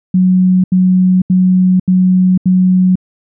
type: tone bursts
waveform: sine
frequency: 184.3 Hz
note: F#3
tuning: 7 cents flat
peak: -6 dBFS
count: 5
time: 0.14-2.956 s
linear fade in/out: 5 ms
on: 500 ms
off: 79 ms
effects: none